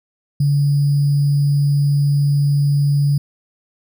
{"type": "tone with sample-and-hold", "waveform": "sine", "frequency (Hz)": 143.2, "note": "D3", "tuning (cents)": -43, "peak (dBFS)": -12, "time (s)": [0.4, 3.18], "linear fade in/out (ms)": 5, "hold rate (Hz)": 4900, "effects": []}